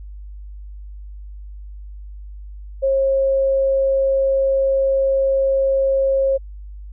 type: tone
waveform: sine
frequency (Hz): 540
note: C#5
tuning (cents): -45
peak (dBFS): -14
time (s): 2.82-6.38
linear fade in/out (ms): 20
effects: added 50 Hz sine -32 dBFS peak until 6.92 s

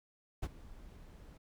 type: noise with ADSR envelope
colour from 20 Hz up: brown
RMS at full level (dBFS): -33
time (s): 0.42-1.38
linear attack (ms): 16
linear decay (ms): 39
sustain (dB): -20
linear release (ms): 13
effects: none

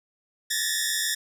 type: tone cluster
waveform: 10% pulse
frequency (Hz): 1718 / 1785 / 1877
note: A6 / A6 / A#6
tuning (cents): -42 / +24 / +11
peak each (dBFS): -20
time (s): 0.5-1.15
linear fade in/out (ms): 10
effects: none

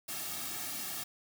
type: noise with comb filter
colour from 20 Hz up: white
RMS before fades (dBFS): -39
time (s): 0.08-1.04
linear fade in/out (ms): 10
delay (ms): 2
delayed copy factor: -0.85
effects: none

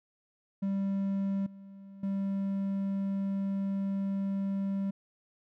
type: tone with level steps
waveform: triangle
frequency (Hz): 196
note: G3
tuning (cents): 0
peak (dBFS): -26 / -44 / -27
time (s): 0.62-4.91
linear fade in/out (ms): 10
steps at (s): 1.46 / 2.03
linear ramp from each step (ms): 5
effects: none

